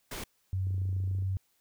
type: noise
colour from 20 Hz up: pink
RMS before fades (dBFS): -39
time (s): 0.11-0.24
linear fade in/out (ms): 5
type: tone with pitch glide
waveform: sine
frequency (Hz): 94.4 to 95.28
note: F#2 to G2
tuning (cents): +35 to -49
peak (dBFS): -28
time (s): 0.53-1.37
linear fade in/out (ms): 0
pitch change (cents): +16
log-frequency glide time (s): 1.06-1.17
type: click train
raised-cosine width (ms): 3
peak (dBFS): -37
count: 16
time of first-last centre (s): 0.67-1.224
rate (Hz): 27.1
effects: white hiss -72 dBFS RMS until 1.6 s